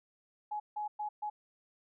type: tone bursts at uneven times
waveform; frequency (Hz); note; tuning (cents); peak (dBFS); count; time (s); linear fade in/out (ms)
sine; 841; G#5; +22; -34; 4; 0.51-0.6 / 0.76-0.88 / 0.99-1.09 / 1.22-1.3; 10
effects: none